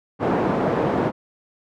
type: band-pass noise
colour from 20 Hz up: pink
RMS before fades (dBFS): -21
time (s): 0.19-1.12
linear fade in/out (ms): 50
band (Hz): 200 to 860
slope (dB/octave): 12
effects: none